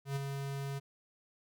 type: tone with ADSR envelope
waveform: square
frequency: 138.59 Hz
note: C#3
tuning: in tune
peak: -32 dBFS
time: 0.05-0.8 s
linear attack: 110 ms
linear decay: 18 ms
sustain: -5 dB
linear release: 23 ms
effects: none